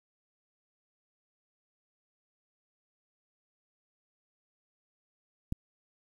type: click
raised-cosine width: 5 ms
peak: -19 dBFS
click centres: 5.524 s
effects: 9-bit